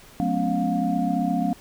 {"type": "tone cluster", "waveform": "sine", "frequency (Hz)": [179.8, 215, 249.2, 277.9, 708], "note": ["F#3", "A3", "B3", "C#4", "F5"], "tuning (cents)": [-49, -40, 16, 4, 23], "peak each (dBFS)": -27, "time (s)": [0.2, 1.53], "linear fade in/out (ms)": 0, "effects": ["pink hiss -49 dBFS RMS until 1.6 s"]}